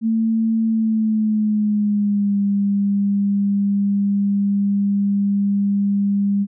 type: tone with pitch glide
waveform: sine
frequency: 223.9 to 200.6 Hz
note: A3 to G3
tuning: +30 to +40 cents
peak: -15 dBFS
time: 0.01-6.47 s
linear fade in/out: 50 ms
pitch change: -190 cents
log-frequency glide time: 0.66-2.38 s
effects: none